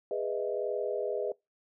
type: chord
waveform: sine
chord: E major seventh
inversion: first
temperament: just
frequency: 412 / 494.4 / 618.1 / 659.3 Hz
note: G#4 / B4 / D#5 / E5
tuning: -14 / +2 / -12 / 0 cents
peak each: -34 / -34 / -35 / -40 dBFS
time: 0.11-1.32 s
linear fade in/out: 2 ms
effects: noise-tail reverb RT60 0.2 s tail -24 dB re dry